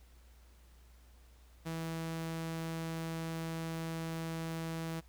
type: tone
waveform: sawtooth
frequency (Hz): 163.4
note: E3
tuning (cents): -15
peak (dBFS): -33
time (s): 1.65-5.01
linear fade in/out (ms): 20
effects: added 60 Hz sine -57 dBFS peak until 5.08 s + pink hiss -67 dBFS RMS until 5.08 s